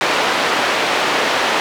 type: band-pass noise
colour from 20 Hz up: pink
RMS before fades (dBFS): -17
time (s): 0.01-1.6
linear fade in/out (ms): 0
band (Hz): 470 to 3500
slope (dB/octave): 12
effects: none